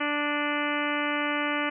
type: harmonic tone with a mistuned harmonic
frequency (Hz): 293.7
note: D4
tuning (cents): 0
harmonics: 1 / 2 / 3 / 4 / 5 / 6 / 7 / 8 / 9 / 10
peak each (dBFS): -31 / -34 / -36 / -33 / -34 / -35 / -34 / -36 / -39 / -38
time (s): 0-1.7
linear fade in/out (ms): 10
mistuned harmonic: 9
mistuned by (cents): -35
effects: none